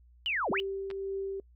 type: linear two-way sweep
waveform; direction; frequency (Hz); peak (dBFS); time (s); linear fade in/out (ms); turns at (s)
sine; down then up; 3085 to 161.8 to 3085; -28; 0.26-0.6; 0; 0.51
type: tone with tremolo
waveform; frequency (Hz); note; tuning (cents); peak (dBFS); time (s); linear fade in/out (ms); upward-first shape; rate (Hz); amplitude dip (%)
sine; 390; G4; -9; -31; 0.51-1.4; 2; triangle; 1.9; 35
type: clicks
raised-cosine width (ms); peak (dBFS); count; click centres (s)
0.3; -29; 2; 0.903 / 0.912
effects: noise-tail reverb RT60 0.1 s tail -25 dB re dry + added 60 Hz sine -56 dBFS peak until 1.55 s